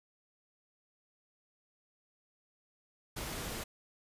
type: noise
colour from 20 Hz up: pink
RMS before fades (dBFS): -40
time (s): 3.16-3.64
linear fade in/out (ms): 10
effects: resampled to 32000 Hz